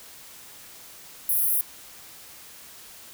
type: high-pass noise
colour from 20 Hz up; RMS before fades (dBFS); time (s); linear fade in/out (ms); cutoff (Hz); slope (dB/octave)
pink; -23; 1.29-1.61; 2; 10000; 96
effects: white hiss -46 dBFS RMS until 3.13 s